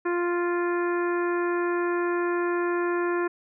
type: harmonic tone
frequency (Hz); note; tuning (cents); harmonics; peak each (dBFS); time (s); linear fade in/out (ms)
349.2; F4; 0; 1 / 2 / 3 / 4 / 5 / 6 / 7; -24 / -37 / -32 / -35 / -35 / -47 / -44; 0.05-3.28; 10
effects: none